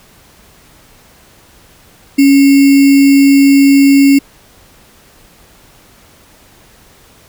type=tone with sample-and-hold; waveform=sine; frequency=277.2 Hz; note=C#4; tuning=in tune; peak=-3 dBFS; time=2.18-4.19 s; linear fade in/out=10 ms; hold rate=2450 Hz; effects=pink hiss -44 dBFS RMS until 7.28 s